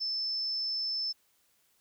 sine tone, 5274 Hz, E8, in tune, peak -30 dBFS, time 0-1.13 s, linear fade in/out 20 ms, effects white hiss -70 dBFS RMS until 1.8 s

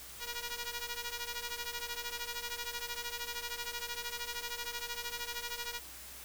5% pulse ring-modulated tone, 478.5 Hz, A#4, 45 cents sharp, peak -24 dBFS, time 0.19-5.81 s, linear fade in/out 50 ms, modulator 485 Hz, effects added 60 Hz sine -58 dBFS peak until 6.24 s + white hiss -49 dBFS RMS until 6.24 s

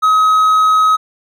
triangle tone, 1271 Hz, D#6, 36 cents sharp, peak -6 dBFS, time 0.02-0.97 s, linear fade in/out 20 ms, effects none

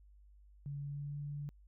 sine tone with pitch glide, 142.2 to 144.94 Hz, C#3 to D3, +45 to -22 cents, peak -39 dBFS, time 0.66-1.49 s, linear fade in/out 0 ms, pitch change +33 cents, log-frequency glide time 0.81-1.18 s, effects added 50 Hz sine -58 dBFS peak until 1.67 s

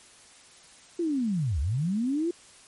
sine linear two-way sweep, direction down then up, 353.6 to 63.2 to 353.6 Hz, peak -24 dBFS, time 0.99-2.31 s, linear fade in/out 5 ms, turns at 1.6 s, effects white hiss -53 dBFS RMS until 2.67 s + MP3 48 kbps

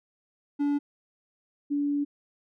triangle / sine tone pair in turn, 287.7 / 287.7 Hz, D4 / D4, -36 / -36 cents, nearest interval unison, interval 0 cents, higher neither, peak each -21 / -24 dBFS, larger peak first, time 0.59-0.79 / 1.7-2.05 s, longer second, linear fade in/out 20 ms, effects none

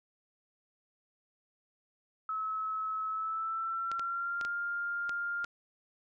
sine tone with pitch glide, 1293 to 1401.9 Hz, E6 to F6, -34 to +6 cents, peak -32 dBFS, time 2.29-5.45 s, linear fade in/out 2 ms, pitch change +140 cents, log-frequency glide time 3.08-4.47 s
clicks, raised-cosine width 0.2 ms, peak -24 dBFS, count 6, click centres 3.916 / 3.995 / 4.412 / 4.45 / 5.094 / 5.444 s
effects none

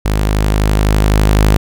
sawtooth tone with level ramp, 51.91 Hz, G#1, in tune, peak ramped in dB -8 to -3 dBFS, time 0.05-1.57 s, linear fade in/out 5 ms, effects none

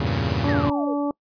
sawtooth chord, E diminished seventh, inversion none, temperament equal, 82.41 / 98 / 116.54 / 138.59 Hz, E2 / G2 / Bb2 / Db3, 0 / 0 / 0 / 0 cents, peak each -23 dBFS, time 0-0.7 s, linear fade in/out 5 ms
white noise, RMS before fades -33 dBFS, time 0.06-0.53 s, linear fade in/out 10 ms
harmonic tone, 287.7 Hz, D4, 36 cents flat, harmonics 1 / 2 / 3 / 4, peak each -22 / -28 / -32 / -34 dBFS, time 0.44-1.11 s, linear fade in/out 2 ms
sine exponential sweep, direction down, 1975.5 to 440 Hz, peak -29 dBFS, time 0.48-0.94 s, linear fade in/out 10 ms
effects noise-tail reverb RT60 0.1 s tail -25 dB re dry + resampled to 11025 Hz

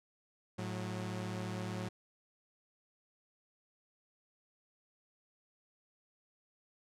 sawtooth tone pair together, 108.5 / 182.47 Hz, A2 / F#3, -24 / -24 cents, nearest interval major sixth, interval 900 cents, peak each -36 / -37 dBFS, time 0.58-1.89 s, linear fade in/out 10 ms, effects low-pass 9000 Hz 12 dB/octave

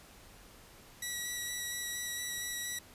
10% pulse tone with vibrato, 1938 Hz, B6, 33 cents flat, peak -27 dBFS, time 1.02-2.79 s, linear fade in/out 5 ms, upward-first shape square, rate 4.3 Hz, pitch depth 11 cents each way, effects pink hiss -56 dBFS RMS until 2.94 s + resampled to 32000 Hz

